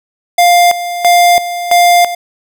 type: tone with tremolo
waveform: square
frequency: 701 Hz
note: F5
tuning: 6 cents sharp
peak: -5 dBFS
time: 0.38-2.15 s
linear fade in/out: 5 ms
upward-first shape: square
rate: 1.5 Hz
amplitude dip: 75%
effects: none